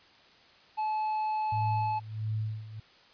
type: tone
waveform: triangle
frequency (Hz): 862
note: A5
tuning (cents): -36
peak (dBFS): -26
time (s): 0.77-2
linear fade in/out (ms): 20
type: tone with tremolo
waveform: sine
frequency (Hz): 108.7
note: A2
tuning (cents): -21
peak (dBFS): -28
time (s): 1.52-2.8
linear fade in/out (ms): 5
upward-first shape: sine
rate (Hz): 1.5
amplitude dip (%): 80
effects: white hiss -58 dBFS RMS until 3.13 s + resampled to 11025 Hz